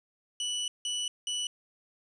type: tone bursts at uneven times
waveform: sawtooth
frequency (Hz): 2960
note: F#7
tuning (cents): 0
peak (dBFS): -27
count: 3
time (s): 0.4-0.68 / 0.85-1.08 / 1.27-1.47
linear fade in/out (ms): 2
effects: resampled to 22050 Hz + 11-bit